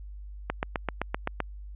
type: click train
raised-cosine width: 0.5 ms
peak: -12 dBFS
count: 8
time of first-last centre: 0.5-1.403 s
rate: 7.75 Hz
effects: added 50 Hz sine -39 dBFS peak until 1.75 s + resampled to 8000 Hz